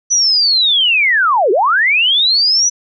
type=linear two-way sweep; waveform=sine; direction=down then up; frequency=5990 to 349.2 to 5990 Hz; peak=-9 dBFS; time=0.1-2.7 s; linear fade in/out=20 ms; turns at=1.51 s; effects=none

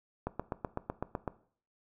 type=click train; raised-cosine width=1 ms; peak=-19 dBFS; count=9; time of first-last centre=0.27-1.278 s; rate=7.94 Hz; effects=noise-tail reverb RT60 0.5 s tail -17 dB re dry

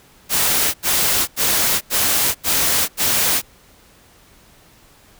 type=noise bursts; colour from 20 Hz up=white; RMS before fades=-17 dBFS; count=6; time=0.29-3.42 s; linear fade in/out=50 ms; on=450 ms; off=86 ms; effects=pink hiss -50 dBFS RMS until 5.19 s

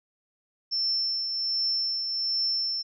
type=tone with tremolo; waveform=sine; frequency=5360 Hz; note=E8; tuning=28 cents sharp; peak=-23 dBFS; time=0.71-2.83 s; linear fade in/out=20 ms; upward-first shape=triangle; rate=1.3 Hz; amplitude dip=45%; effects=none

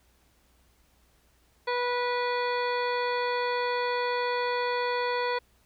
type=harmonic tone; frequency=489.6 Hz; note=B4; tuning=15 cents flat; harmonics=1 / 2 / 3 / 4 / 5 / 7 / 8 / 9; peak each=-29 / -30 / -37 / -36 / -39 / -42 / -51 / -41 dBFS; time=1.67-5.39 s; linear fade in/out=10 ms; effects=added 60 Hz sine -66 dBFS peak until 5.65 s + pink hiss -66 dBFS RMS until 5.65 s

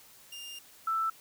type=tone pair in turn; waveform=sawtooth / sine; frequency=2806 / 1324.3 Hz; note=F7 / E6; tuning=+8 / +8 cents; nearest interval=octave + minor second; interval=1300 cents; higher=first; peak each=-38 / -27 dBFS; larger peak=second; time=0.32-0.59 / 0.87-1.1 s; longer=first; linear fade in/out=5 ms; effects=white hiss -56 dBFS RMS until 1.2 s

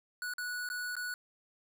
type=tone with dropouts; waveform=square; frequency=1471 Hz; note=F#6; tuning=11 cents flat; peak=-36 dBFS; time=0.22-1.14 s; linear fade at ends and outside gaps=1 ms; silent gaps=0.337-0.382 / 0.689-0.7 / 0.954-0.966 s; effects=11-bit

